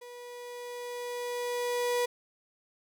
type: tone with level ramp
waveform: 35% pulse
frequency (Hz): 486.7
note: B4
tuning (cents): -25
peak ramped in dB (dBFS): -43 to -24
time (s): 0.01-2.06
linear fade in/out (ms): 10
effects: none